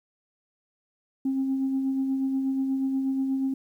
sine tone with tremolo, 267.5 Hz, C4, 38 cents sharp, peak -21 dBFS, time 1.25-3.54 s, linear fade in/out 5 ms, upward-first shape sine, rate 8.3 Hz, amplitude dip 35%, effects tanh soft clip ceiling -19 dBFS + 10-bit

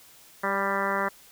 harmonic tone with a mistuned harmonic, 197.3 Hz, G3, 11 cents sharp, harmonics 1 / 2 / 3 / 4 / 5 / 6 / 7 / 8 / 9 / 10, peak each -35 / -34 / -32 / -36 / -31 / -32 / -33 / -35 / -34 / -36 dBFS, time 0.43-1.09 s, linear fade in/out 10 ms, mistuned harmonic 3, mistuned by -16 cents, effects white hiss -53 dBFS RMS until 1.31 s

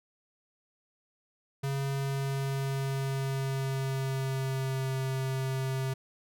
square tone with pitch glide, 137.5 to 132.59 Hz, C#3 to C3, -14 to +23 cents, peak -30 dBFS, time 1.63-5.94 s, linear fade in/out 10 ms, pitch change -63 cents, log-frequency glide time 1.92-4.94 s, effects none

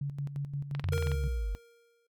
sine tone with tremolo, 141.6 Hz, C#3, 37 cents sharp, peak -30 dBFS, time 0.01-1.28 s, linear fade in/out 5 ms, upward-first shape square, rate 5.7 Hz, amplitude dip 60%
click train, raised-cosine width 0.3 ms, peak -23 dBFS, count 9, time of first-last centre 0.75-1.117 s, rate 21.8 Hz
sine linear sweep, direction down, 93.8 to 46.25 Hz, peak -29 dBFS, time 0.84-1.55 s, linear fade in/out 0 ms
square tone with exponential decay, 467.9 Hz, A#4, 6 cents sharp, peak -31 dBFS, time 0.92-2.07 s, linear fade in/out 5 ms, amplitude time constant 250 ms
effects noise-tail reverb RT60 0.1 s tail -20 dB re dry + MP3 96 kbps

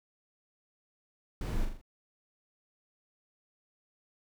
brown noise with echo, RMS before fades -33 dBFS, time 1.41-1.65 s, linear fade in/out 2 ms, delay 41 ms, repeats 4, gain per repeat -5 dB, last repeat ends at 1.814 s, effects none

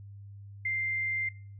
sine tone, 2093 Hz, C7, in tune, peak -28 dBFS, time 0.65-1.29 s, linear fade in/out 5 ms, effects noise-tail reverb RT60 0.5 s tail -23 dB re dry + added 100 Hz sine -44 dBFS peak until 1.59 s

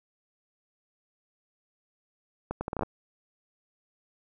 accelerating click train, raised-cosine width 1 ms, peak -17 dBFS, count 9, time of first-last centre 2.51-2.833 s, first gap 100 ms, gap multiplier 0.71, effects none

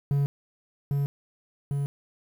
triangle tone with echo, 141.2 Hz, C#3, 32 cents sharp, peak -19 dBFS, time 0.11-0.26 s, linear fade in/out 0 ms, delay 800 ms, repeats 2, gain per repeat -2 dB, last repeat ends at 1.86 s, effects 9-bit

